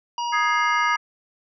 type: harmonic tone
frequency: 953 Hz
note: A#5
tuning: 38 cents sharp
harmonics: 1 / 3 / 5 / 6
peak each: -24 / -34 / -38 / -40 dBFS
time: 0.18-0.96 s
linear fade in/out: 2 ms
type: chord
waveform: sine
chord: Ab major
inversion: second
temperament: equal with one note detuned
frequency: 1244.5 / 1661.2 / 2108 Hz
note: Eb6 / Ab6 / C7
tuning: 0 / 0 / +12 cents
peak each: -22 / -25 / -25 dBFS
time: 0.32-0.97 s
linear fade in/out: 20 ms
effects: none